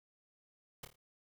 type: noise with echo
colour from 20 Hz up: pink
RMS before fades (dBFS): -45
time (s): 0.83-0.85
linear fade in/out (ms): 5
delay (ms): 27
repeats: 4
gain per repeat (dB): -7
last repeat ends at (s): 0.958
effects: none